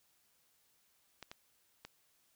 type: clicks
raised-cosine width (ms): 0.2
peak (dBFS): -29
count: 3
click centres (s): 1.227 / 1.315 / 1.85
effects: white hiss -73 dBFS RMS until 2.35 s